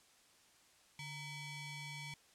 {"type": "ring-modulated tone", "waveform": "sawtooth", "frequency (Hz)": 1074, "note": "C6", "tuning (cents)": 45, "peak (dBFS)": -38, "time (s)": [0.99, 2.14], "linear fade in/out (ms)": 2, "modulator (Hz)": 1220, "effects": ["white hiss -67 dBFS RMS until 2.34 s", "low-pass 9000 Hz 12 dB/octave"]}